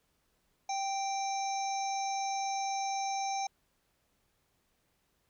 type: harmonic tone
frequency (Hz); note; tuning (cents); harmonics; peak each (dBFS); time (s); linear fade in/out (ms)
784; G5; 0; 1 / 3 / 5 / 7 / 8; -32 / -44 / -48 / -45 / -42; 0.69-3.47; 5
effects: pink hiss -75 dBFS RMS until 5.29 s